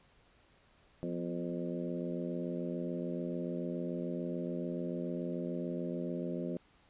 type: harmonic tone with a mistuned harmonic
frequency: 86.9 Hz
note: F2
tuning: 8 cents flat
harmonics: 2 / 3 / 4 / 5 / 6 / 7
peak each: -39 / -40 / -41 / -46 / -44 / -46 dBFS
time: 1.03-6.57 s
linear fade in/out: 0 ms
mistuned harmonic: 3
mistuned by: -61 cents
effects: pink hiss -66 dBFS RMS until 6.89 s + resampled to 8000 Hz